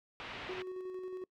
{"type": "low-pass noise", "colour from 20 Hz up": "white", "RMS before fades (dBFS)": -45, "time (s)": [0.2, 0.62], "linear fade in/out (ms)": 0, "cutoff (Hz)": 3100, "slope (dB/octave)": 24}
{"type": "tone with tremolo", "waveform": "triangle", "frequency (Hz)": 370, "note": "F#4", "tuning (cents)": 0, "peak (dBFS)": -36, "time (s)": [0.49, 1.24], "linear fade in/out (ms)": 2, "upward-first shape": "square", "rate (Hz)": 11, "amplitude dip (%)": 30}
{"effects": ["noise-tail reverb RT60 0.1 s tail -25 dB re dry"]}